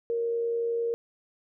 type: tone with amplitude modulation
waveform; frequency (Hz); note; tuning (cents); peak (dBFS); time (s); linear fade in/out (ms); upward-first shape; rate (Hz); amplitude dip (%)
sine; 466.2; A#4; 0; -24; 0.1-0.94; 0; sine; 90.8; 30
effects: none